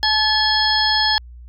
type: harmonic tone with a mistuned harmonic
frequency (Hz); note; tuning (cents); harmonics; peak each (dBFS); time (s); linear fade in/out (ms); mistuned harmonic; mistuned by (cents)
863; A5; -34; 1 / 2 / 4 / 5 / 6; -21 / -21 / -21 / -21 / -21; 0.03-1.18; 0; 4; -71
effects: added 60 Hz sine -36 dBFS peak until 1.48 s